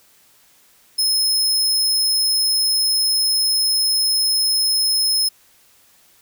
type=tone; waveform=sawtooth; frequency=5170 Hz; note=E8; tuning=34 cents flat; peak=-13 dBFS; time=0.98-5.29 s; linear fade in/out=10 ms; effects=white hiss -54 dBFS RMS until 6.21 s